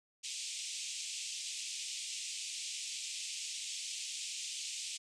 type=band-pass noise; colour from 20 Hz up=white; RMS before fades=-42 dBFS; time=0.23-4.98 s; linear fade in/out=20 ms; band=2400 to 8400 Hz; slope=48 dB/octave; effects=none